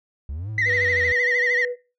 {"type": "exponential two-way sweep", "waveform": "triangle", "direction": "up then down", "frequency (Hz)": [65.41, 110, 81.4], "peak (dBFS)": -26, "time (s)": [0.29, 1.12], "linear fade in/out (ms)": 0, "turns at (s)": 0.5}
{"type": "tone with vibrato", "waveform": "sine", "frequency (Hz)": 1945, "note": "B6", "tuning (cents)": -27, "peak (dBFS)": -17, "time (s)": [0.58, 1.65], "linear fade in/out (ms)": 2, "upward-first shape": "sine", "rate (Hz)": 13, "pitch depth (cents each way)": 100}
{"type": "tone", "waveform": "sine", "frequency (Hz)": 491, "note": "B4", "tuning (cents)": -10, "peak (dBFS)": -24, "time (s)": [0.65, 1.76], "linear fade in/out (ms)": 50}
{"effects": ["noise-tail reverb RT60 0.3 s tail -18 dB re dry", "tanh soft clip ceiling -14 dBFS"]}